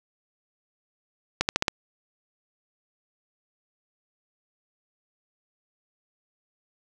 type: accelerating click train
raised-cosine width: 0.2 ms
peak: -4 dBFS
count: 5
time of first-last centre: 1.41-1.682 s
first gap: 79 ms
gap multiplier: 0.9
effects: 7-bit